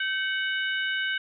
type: harmonic tone with a mistuned harmonic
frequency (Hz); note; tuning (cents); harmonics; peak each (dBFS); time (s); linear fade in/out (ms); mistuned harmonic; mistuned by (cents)
741; F#5; +2; 2 / 3 / 4 / 5; -27 / -35 / -32 / -39; 0-1.18; 5; 2; +72
effects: none